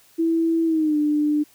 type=tone with pitch glide; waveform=sine; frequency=329 to 298.2 Hz; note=E4 to D4; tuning=-3 to +27 cents; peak=-17 dBFS; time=0.18-1.44 s; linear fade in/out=20 ms; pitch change=-170 cents; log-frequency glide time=0.65-0.97 s; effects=white hiss -55 dBFS RMS until 1.54 s